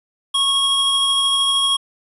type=tone pair together; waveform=square; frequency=1100 / 3287 Hz; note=C#6 / G#7; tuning=-14 / -19 cents; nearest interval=octave + perfect fifth; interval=1895 cents; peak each=-24 / -16 dBFS; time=0.34-1.77 s; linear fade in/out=10 ms; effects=resampled to 24000 Hz